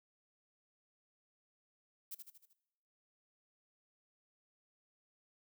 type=noise with echo; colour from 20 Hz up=violet; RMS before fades=-44 dBFS; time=2.11-2.15 s; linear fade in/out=10 ms; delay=77 ms; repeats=5; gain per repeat=-5 dB; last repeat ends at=2.535 s; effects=noise-tail reverb RT60 0.9 s tail -19 dB re dry